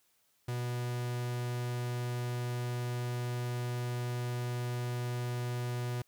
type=tone; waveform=45% pulse; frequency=122.3 Hz; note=B2; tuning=16 cents flat; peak=-33 dBFS; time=0.48-6.02 s; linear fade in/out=5 ms; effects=white hiss -72 dBFS RMS until 6.07 s